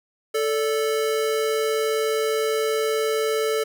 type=tone pair together; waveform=square; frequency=440 / 579.3 Hz; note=A4 / D5; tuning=0 / -24 cents; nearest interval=perfect fourth; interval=476 cents; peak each=-22 / -29 dBFS; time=0.34-3.64 s; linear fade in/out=10 ms; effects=none